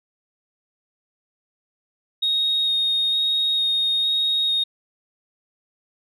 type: tone with vibrato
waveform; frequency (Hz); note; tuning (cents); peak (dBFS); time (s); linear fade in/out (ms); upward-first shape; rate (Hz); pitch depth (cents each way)
sine; 3729; A#7; 0; -17; 2.22-4.64; 10; square; 1.1; 8
effects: tanh soft clip ceiling -14 dBFS